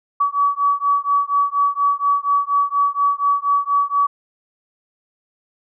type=beating tone pair; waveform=sine; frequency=1137 / 1141.2 Hz; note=C#6 / C#6; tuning=+44 / +50 cents; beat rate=4.2 Hz; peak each=-18 dBFS; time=0.2-4.07 s; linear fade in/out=10 ms; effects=none